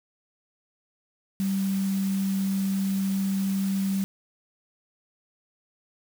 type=tone in noise; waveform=sine; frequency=194 Hz; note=G3; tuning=18 cents flat; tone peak=-23 dBFS; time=1.4-4.04 s; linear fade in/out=0 ms; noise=white; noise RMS=-41 dBFS; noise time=1.4-4.04 s; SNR=+15 dB; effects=none